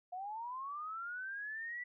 sine linear sweep, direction up, 707 to 1975.5 Hz, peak -40 dBFS, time 0.12-1.84 s, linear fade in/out 10 ms, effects none

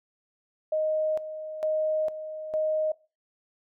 sine tone with tremolo, 622.3 Hz, D#5, in tune, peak -23 dBFS, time 0.72-2.92 s, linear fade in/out 5 ms, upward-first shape square, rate 1.1 Hz, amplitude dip 70%, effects noise-tail reverb RT60 0.3 s tail -20 dB re dry

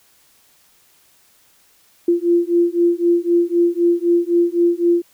sine beating tone pair, 342.9 / 346.8 Hz, F4 / F4, -32 / -12 cents, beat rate 3.9 Hz, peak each -16 dBFS, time 2.08-5.02 s, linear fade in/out 5 ms, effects white hiss -55 dBFS RMS until 5.13 s

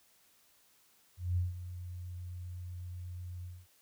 sine tone with ADSR envelope, 89.2 Hz, F2, 37 cents sharp, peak -27 dBFS, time 1.17-3.67 s, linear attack 200 ms, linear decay 160 ms, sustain -13 dB, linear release 230 ms, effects white hiss -67 dBFS RMS until 3.81 s

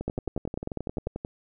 two click trains, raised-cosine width 2 ms, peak -16 / -19 dBFS, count 11 / 15, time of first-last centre 0.08-1.07 / 0.01-1.249 s, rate 10.1 / 11.3 Hz, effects none

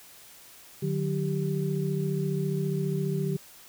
sine tone cluster, 150.3 / 185 / 391.7 Hz, D3 / F#3 / G4, +40 / 0 / -1 cents, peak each -28 / -31 / -32 dBFS, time 0.82-3.37 s, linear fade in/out 10 ms, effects white hiss -51 dBFS RMS until 3.68 s

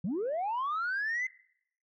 sine linear sweep, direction up, 153.1 to 2073 Hz, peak -28 dBFS, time 0.04-1.27 s, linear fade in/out 5 ms, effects noise-tail reverb RT60 0.7 s tail -22 dB re dry + tanh soft clip ceiling -27 dBFS

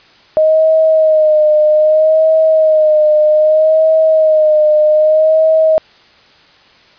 sine tone with vibrato, 622.3 Hz, D#5, in tune, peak -6 dBFS, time 0.37-5.78 s, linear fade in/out 0 ms, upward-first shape sine, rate 0.63 Hz, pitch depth 39 cents each way, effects white hiss -45 dBFS RMS until 6.98 s + resampled to 11025 Hz

